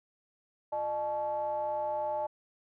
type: ring-modulated tone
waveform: triangle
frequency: 127.8 Hz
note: C3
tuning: 40 cents flat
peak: -25 dBFS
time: 0.72-2.27 s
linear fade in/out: 10 ms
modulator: 735 Hz
effects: none